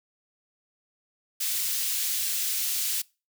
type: high-pass noise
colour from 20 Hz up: white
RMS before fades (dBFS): -28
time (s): 1.4-3.02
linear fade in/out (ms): 10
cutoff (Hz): 2900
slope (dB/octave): 12
effects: noise-tail reverb RT60 0.3 s tail -24 dB re dry